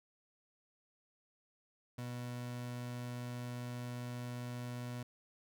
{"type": "tone", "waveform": "30% pulse", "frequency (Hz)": 122.5, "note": "B2", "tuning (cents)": -14, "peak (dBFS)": -38, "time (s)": [1.98, 5.03], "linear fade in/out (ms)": 5, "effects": []}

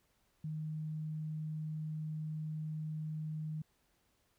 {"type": "tone", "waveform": "sine", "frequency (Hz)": 155.2, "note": "D#3", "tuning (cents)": -4, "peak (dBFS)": -37, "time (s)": [0.44, 3.62], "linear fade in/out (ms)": 5, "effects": ["pink hiss -75 dBFS RMS until 4.38 s"]}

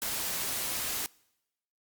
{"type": "noise", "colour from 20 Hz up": "white", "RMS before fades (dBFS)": -33, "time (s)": [0.02, 1.06], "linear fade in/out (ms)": 0, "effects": ["noise-tail reverb RT60 0.9 s tail -25 dB re dry", "Opus 48 kbps"]}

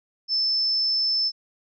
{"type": "tone", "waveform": "sine", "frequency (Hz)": 5274, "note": "E8", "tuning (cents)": 0, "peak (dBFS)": -20, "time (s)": [0.28, 1.32], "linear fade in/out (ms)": 50, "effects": []}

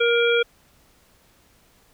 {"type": "harmonic tone", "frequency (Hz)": 471, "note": "A#4", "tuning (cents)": 18, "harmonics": [1, 3, 5, 7], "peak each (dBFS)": [-18, -23, -25, -26], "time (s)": [0, 0.43], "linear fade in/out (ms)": 10, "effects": ["pink hiss -58 dBFS RMS until 1.93 s"]}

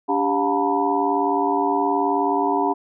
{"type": "tone cluster", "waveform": "sine", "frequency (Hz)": [288, 396.5, 713, 895, 974], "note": ["D4", "G4", "F5", "A5", "B5"], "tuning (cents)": [-34, 20, 36, 29, -24], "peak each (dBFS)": -24, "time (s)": [0.08, 2.74], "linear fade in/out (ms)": 20, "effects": []}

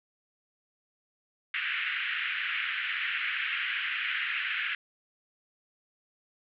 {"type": "band-pass noise", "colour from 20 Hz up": "pink", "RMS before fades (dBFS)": -32, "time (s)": [1.54, 4.75], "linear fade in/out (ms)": 2, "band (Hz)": [1500, 3000], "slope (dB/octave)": 48, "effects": []}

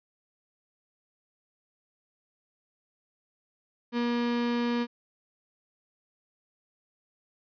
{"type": "tone", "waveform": "35% pulse", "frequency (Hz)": 238.8, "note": "A#3", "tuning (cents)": 42, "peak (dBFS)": -24, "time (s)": [3.92, 4.87], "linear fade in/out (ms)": 50, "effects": ["resampled to 11025 Hz"]}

